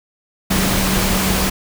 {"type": "tone in noise", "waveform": "sine", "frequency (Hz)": 189.9, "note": "F#3", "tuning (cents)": 45, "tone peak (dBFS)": -20, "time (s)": [0.5, 1.5], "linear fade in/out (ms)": 10, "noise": "pink", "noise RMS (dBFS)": -18, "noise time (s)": [0.5, 1.5], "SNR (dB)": -5, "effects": []}